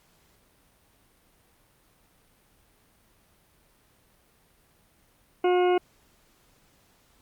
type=harmonic tone; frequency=359.8 Hz; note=F#4; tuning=48 cents flat; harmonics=1 / 2 / 3 / 4 / 6 / 7 / 8; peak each=-20 / -26 / -35 / -36 / -38 / -42 / -40 dBFS; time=5.44-5.78 s; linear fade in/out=5 ms; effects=pink hiss -63 dBFS RMS until 7.21 s + Opus 48 kbps